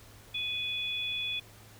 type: tone pair together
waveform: sine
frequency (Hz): 2489 / 3424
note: D#7 / A7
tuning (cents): 0 / -48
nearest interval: tritone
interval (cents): 552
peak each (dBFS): -35 / -33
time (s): 0.34-1.4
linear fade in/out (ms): 10
effects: added 106 Hz sine -55 dBFS peak until 1.79 s + pink hiss -55 dBFS RMS until 1.79 s